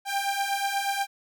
sawtooth beating tone pair, 789 / 797.3 Hz, G5 / G5, +11 / +29 cents, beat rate 8.3 Hz, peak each -26 / -24 dBFS, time 0.05-1.07 s, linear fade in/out 50 ms, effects none

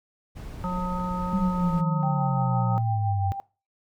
brown noise, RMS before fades -36 dBFS, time 0.35-1.82 s, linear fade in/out 20 ms
harmonic tone, 180.3 Hz, F#3, 45 cents flat, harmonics 1 / 3 / 5 / 7, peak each -27 / -36 / -32 / -34 dBFS, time 0.64-2.78 s, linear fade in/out 0 ms
sine exponential sweep, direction down, 196 to 94 Hz, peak -23 dBFS, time 1.33-3.32 s, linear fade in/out 0 ms
sine tone with tremolo, 788 Hz, G5, 9 cents sharp, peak -26 dBFS, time 2.03-3.4 s, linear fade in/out 0 ms, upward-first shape sine, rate 5.9 Hz, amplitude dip 55%
effects noise-tail reverb RT60 0.3 s tail -20 dB re dry

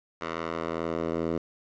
10% pulse tone with band-pass filter sweep, 82.41 Hz, E2, in tune, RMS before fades -31 dBFS, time 0.21-1.38 s, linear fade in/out 5 ms, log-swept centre 1300 to 390 Hz, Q 0.88, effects resampled to 16000 Hz + 9-bit

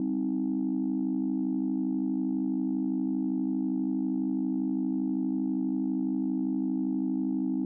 sine chord, C minor, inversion second, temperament just, 196.22 / 261.6 / 314 Hz, G3 / C4 / Eb4, +2 / 0 / +16 cents, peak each -32 / -28 / -30 dBFS, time 0-7.65 s, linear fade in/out 2 ms, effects tanh soft clip ceiling -20 dBFS

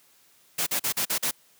white noise bursts, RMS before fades -26 dBFS, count 6, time 0.58-1.312 s, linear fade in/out 10 ms, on 87 ms, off 42 ms, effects white hiss -60 dBFS RMS until 1.59 s + high-pass 100 Hz 12 dB/octave

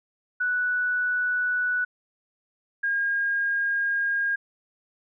sine tone pair in turn, 1480 / 1622 Hz, F#6 / G#6, 0 / -41 cents, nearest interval major second, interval 159 cents, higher second, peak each -22 dBFS, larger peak neither, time 0.4-1.85 / 2.83-4.36 s, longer second, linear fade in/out 10 ms, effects none

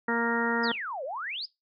harmonic tone, 233.1 Hz, A#3, in tune, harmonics 1 / 2 / 3 / 4 / 5 / 6 / 7 / 8, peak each -30 / -31 / -40 / -32 / -41 / -32 / -40 / -32 dBFS, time 0.08-0.72 s, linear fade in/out 5 ms
sine exponential two-way sweep, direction down then up, 5280 to 500 to 5280 Hz, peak -32 dBFS, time 0.63-1.46 s, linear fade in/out 10 ms, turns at 1.04 s
effects noise-tail reverb RT60 0.2 s tail -21 dB re dry

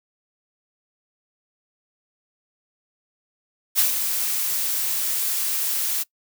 blue noise with ADSR envelope, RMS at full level -17 dBFS, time 3.75-6.04 s, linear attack 41 ms, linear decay 120 ms, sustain -7 dB, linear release 24 ms, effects noise-tail reverb RT60 0.1 s tail -22 dB re dry

